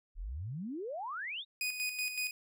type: exponential sweep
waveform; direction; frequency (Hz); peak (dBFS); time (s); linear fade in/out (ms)
sine; up; 34.65 to 3871; -37; 0.15-1.45; 50
type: tone with tremolo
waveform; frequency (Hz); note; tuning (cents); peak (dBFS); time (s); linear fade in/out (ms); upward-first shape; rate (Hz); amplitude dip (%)
sawtooth; 2486; D#7; -2; -29; 1.61-2.31; 2; square; 5.3; 55
effects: none